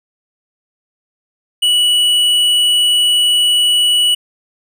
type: tone with hard clipping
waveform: sine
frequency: 2943 Hz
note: F#7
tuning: 10 cents flat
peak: -11 dBFS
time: 1.62-4.15 s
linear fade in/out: 10 ms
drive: 8 dB
effects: none